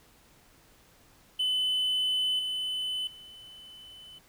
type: tone with level steps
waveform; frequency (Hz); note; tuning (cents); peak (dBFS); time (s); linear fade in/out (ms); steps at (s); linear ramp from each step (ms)
triangle; 3019; F#7; +34; -23 / -28 / -45; 1.39-4.19; 10; 2.39 / 3.07; 2
effects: tanh soft clip ceiling -19 dBFS + pink hiss -60 dBFS RMS until 4.28 s